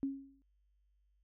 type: tone with exponential decay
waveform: sine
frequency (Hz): 273.4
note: C#4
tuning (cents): -24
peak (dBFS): -30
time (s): 0.03-0.42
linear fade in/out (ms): 0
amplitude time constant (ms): 84
effects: added 50 Hz sine -70 dBFS peak until 1.23 s